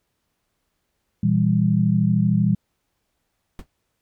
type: chord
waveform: sine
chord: E diminished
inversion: second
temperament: just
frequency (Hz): 118.67 / 164.81 / 197.78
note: Bb2 / E3 / G3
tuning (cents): +31 / 0 / +16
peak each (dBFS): -21 / -20 / -19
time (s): 1.23-2.55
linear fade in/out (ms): 5
type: noise with exponential decay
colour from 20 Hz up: brown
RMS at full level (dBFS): -29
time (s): 3.59-3.67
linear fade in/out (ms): 1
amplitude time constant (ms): 16
effects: pink hiss -74 dBFS RMS until 4.01 s